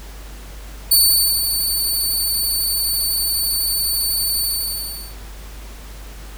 15% pulse tone with ADSR envelope, 4506 Hz, C#8, 28 cents sharp, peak -3 dBFS, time 0.91-5.16 s, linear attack 8 ms, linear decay 490 ms, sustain -8 dB, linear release 750 ms, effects added 50 Hz sine -33 dBFS peak until 6.37 s + pink hiss -41 dBFS RMS until 6.37 s

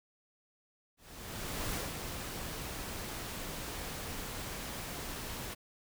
pink noise with ADSR envelope, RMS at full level -36 dBFS, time 0.97-5.55 s, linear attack 780 ms, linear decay 160 ms, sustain -5 dB, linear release 21 ms, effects none

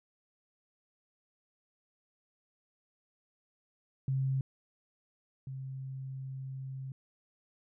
sine tone pair in turn, 133.6 / 133.07 Hz, C3 / C3, +36 / +30 cents, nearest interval unison, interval 6 cents, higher first, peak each -28 / -38 dBFS, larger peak first, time 4.08-4.41 / 5.47-6.92 s, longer second, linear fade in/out 2 ms, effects none

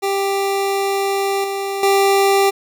25% pulse tone with level steps, 394 Hz, G4, 9 cents sharp, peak -13 / -17 / -8 dBFS, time 0.02-2.51 s, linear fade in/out 20 ms, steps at 1.44 / 1.83 s, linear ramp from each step 2 ms, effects none

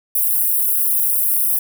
white high-pass noise, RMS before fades -17 dBFS, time 0.15-1.59 s, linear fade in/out 5 ms, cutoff 10000 Hz, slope 48 dB/octave, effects none

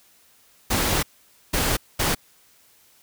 pink noise bursts at uneven times, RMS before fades -22 dBFS, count 3, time 0.7-1.03 / 1.53-1.77 / 1.99-2.15 s, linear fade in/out 10 ms, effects white hiss -57 dBFS RMS until 3.02 s

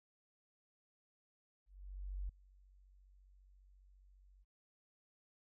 sine tone with ADSR envelope, 47.32 Hz, F#1, 40 cents sharp, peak -38 dBFS, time 1.66-4.45 s, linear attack 630 ms, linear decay 6 ms, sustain -24 dB, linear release 32 ms, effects none

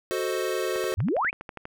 square chord, F# diminished seventh, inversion none, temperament equal, 370 / 440 / 523.3 / 622.3 Hz, F#4 / A4 / C5 / Eb5, 0 / 0 / 0 / 0 cents, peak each -30 / -32 / -32 / -36 dBFS, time 0.11-0.94 s, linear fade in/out 0 ms
click train, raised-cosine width 0.5 ms, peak -22 dBFS, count 12, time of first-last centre 0.76-1.654 s, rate 12.3 Hz
sine exponential sweep, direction up, 77.78 to 2700 Hz, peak -22 dBFS, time 0.97-1.31 s, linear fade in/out 20 ms
effects none

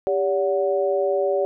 sine tone cluster, 396.4 / 571 / 736 Hz, G4 / D5 / F#5, +19 / -49 / -9 cents, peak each -22 / -21 / -29 dBFS, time 0.07-1.45 s, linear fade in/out 0 ms, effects none

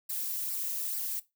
violet noise with flanger, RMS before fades -34 dBFS, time 0.09-1.2 s, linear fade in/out 10 ms, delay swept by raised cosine 0.29 to 2.39 ms, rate 2.3 Hz, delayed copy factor -0.6, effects noise-tail reverb RT60 0.2 s tail -17 dB re dry

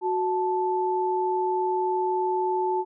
sine tone pair together, 368.6 / 876.7 Hz, F#4 / A5, -7 / -7 cents, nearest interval octave + minor third, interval 1500 cents, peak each -25 dBFS, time 0.01-2.85 s, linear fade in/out 50 ms, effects none

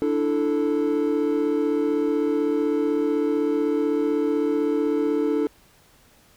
triangle chord, D suspended second, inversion none, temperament equal, 293.7 / 329.6 / 440 Hz, D4 / E4 / A4, 0 / 0 / 0 cents, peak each -21 / -24 / -21 dBFS, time 0.02-5.47 s, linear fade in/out 0 ms, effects tanh soft clip ceiling -10 dBFS + pink hiss -56 dBFS RMS until 6.36 s

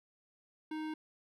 sine tone with hard clipping, 311.1 Hz, D#4, in tune, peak -39 dBFS, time 0.71-0.94 s, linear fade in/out 5 ms, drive 17 dB, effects none

